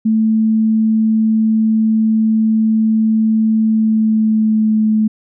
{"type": "tone with pitch glide", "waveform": "sine", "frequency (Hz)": [220, 216.6], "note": ["A3", "A3"], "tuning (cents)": [0, -27], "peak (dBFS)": -10, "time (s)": [0.05, 5.08], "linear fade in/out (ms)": 10, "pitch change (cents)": -27, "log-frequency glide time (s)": [3.64, 4.82], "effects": []}